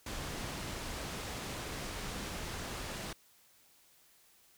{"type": "low-pass noise", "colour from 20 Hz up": "pink", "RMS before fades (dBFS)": -41, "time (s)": [0.06, 3.13], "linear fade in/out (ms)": 5, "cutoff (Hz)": 8900, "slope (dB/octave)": 12, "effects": ["white hiss -65 dBFS RMS until 4.57 s"]}